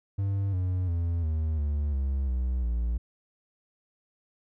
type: tone with pitch steps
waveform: triangle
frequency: 98.6 / 91.47 / 84.85 / 78.71 / 73.02 / 67.74 / 62.84 / 58.29 Hz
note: G2 / F#2 / F2 / D#2 / D2 / C#2 / B1 / A#1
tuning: +11 / -19 / -49 / +21 / -9 / -39 / +31 / +1 cents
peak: -23 dBFS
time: 0.18-2.98 s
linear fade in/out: 10 ms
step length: 350 ms
effects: none